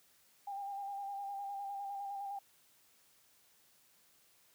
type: tone with vibrato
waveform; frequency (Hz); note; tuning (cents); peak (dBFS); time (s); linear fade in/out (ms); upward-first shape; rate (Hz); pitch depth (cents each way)
sine; 798; G5; +31; -39; 0.47-2.39; 5; square; 9.8; 24
effects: white hiss -68 dBFS RMS until 4.54 s + high-pass 60 Hz 12 dB/octave